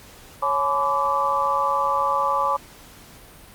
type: tone cluster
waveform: sine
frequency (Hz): 554 / 851 / 1009 / 1160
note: C#5 / G#5 / B5 / D6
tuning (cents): -1 / +42 / +37 / -22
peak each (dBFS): -27 / -26 / -24 / -22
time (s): 0.42-2.57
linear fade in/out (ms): 10
effects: pink hiss -46 dBFS RMS until 3.54 s + Opus 48 kbps